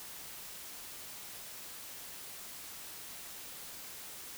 silence, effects white hiss -47 dBFS RMS until 4.37 s

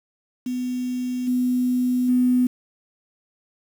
sine tone with level steps, 250 Hz, B3, 21 cents sharp, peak -23 / -18 / -15 dBFS, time 0.46-2.47 s, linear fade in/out 5 ms, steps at 1.27 / 2.08 s, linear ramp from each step 10 ms, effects 7-bit

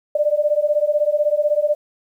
sine beating tone pair, 587.3 / 603.3 Hz, D5 / D5, 0 / +46 cents, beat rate 16 Hz, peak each -18 dBFS, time 0.15-1.75 s, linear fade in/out 5 ms, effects 9-bit

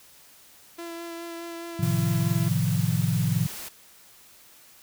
sawtooth tone with vibrato, 337.3 Hz, E4, 40 cents sharp, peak -31 dBFS, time 0.78-2.49 s, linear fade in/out 10 ms, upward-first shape sine, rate 4.8 Hz, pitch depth 13 cents each way
sine chord, F dominant seventh, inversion first, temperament equal, 110 / 130.81 / 155.56 / 174.61 Hz, A2 / C3 / Eb3 / F3, 0 / 0 / 0 / 0 cents, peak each -27 dBFS, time 1.79-3.47 s, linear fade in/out 10 ms
white noise, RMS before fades -38 dBFS, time 1.82-3.69 s, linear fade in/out 10 ms
effects white hiss -53 dBFS RMS until 4.82 s

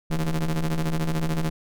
45% pulse ring-modulated tone, 78 Hz, D#2, 5 cents sharp, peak -19 dBFS, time 0.1-1.5 s, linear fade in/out 10 ms, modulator 84.8 Hz, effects none

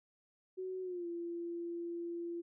sine tone with pitch glide, 372.8 to 341.9 Hz, F#4 to F4, +13 to -37 cents, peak -38 dBFS, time 0.57-2.42 s, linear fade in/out 20 ms, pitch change -150 cents, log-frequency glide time 0.82-1.07 s, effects none

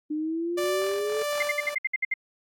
sine exponential sweep, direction up, 299.9 to 440 Hz, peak -26 dBFS, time 0.1-1.23 s, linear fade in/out 10 ms
sawtooth tone with tremolo, 587.3 Hz, D5, in tune, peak -22 dBFS, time 0.57-1.75 s, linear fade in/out 10 ms, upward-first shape sine, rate 1.6 Hz, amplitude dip 50%
sine tone bursts, 2093 Hz, C7, in tune, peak -22 dBFS, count 9, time 1.4-2.139 s, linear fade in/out 5 ms, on 27 ms, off 62 ms
effects AAC 64 kbps

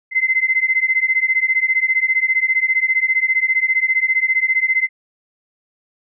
sine beating tone pair, 2056 / 2071 Hz, C7 / C7, -31 / -18 cents, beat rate 15 Hz, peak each -17 dBFS, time 0.11-4.89 s, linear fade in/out 50 ms, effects none

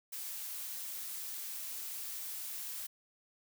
blue noise, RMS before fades -42 dBFS, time 0.12-2.87 s, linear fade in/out 10 ms, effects none

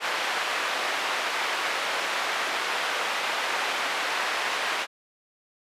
white band-pass noise, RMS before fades -28 dBFS, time 0-4.87 s, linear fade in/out 50 ms, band 570 to 2300 Hz, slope 12 dB/octave, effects resampled to 32000 Hz

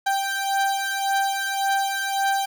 30% pulse beating tone pair, 784 / 785.8 Hz, G5 / G5, 0 / +4 cents, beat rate 1.8 Hz, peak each -21 / -23 dBFS, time 0.06-2.46 s, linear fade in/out 10 ms, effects none

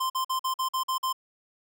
square tone bursts, 1042 Hz, C6, 7 cents flat, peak -26 dBFS, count 8, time 0-1.129 s, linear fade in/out 10 ms, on 100 ms, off 47 ms, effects none

